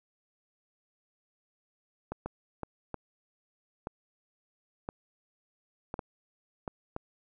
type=clicks; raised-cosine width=1 ms; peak=-21 dBFS; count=10; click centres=2.12 / 2.26 / 2.633 / 2.943 / 3.871 / 4.889 / 5.941 / 5.992 / 6.678 / 6.964 s; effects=none